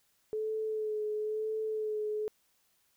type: tone with vibrato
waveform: sine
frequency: 430.8 Hz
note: A4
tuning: 37 cents flat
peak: -31 dBFS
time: 0.33-2.28 s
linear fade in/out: 0 ms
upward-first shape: sine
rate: 1 Hz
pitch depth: 25 cents each way
effects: white hiss -72 dBFS RMS until 2.96 s